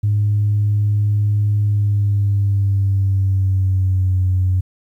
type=tone with pitch glide; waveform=sine; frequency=103.83 to 92.5 Hz; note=G#2 to F#2; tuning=0 to 0 cents; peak=-12 dBFS; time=0.03-4.61 s; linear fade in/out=10 ms; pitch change=-200 cents; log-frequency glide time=1.61-4.22 s; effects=tanh soft clip ceiling -9 dBFS + 9-bit